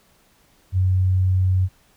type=tone; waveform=sine; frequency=93 Hz; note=F#2; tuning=9 cents sharp; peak=-15 dBFS; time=0.72-1.69 s; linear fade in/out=50 ms; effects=pink hiss -58 dBFS RMS until 1.96 s